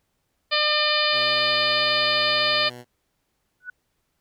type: harmonic tone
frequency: 602 Hz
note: D5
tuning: 43 cents sharp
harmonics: 1 / 2 / 3 / 4 / 5 / 6 / 7 / 8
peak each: -27 / -27 / -27 / -27 / -27 / -27 / -27 / -27 dBFS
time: 0.51-2.7 s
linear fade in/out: 20 ms
type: tone with vibrato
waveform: 10% pulse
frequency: 123.47 Hz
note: B2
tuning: in tune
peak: -30 dBFS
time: 1.11-2.85 s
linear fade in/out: 50 ms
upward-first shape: sine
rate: 1.6 Hz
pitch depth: 17 cents each way
type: tone with exponential growth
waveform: sine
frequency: 1480 Hz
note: F#6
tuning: in tune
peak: -28 dBFS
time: 3.6-3.7 s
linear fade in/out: 5 ms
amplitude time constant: 21 ms
effects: pink hiss -73 dBFS RMS until 4.2 s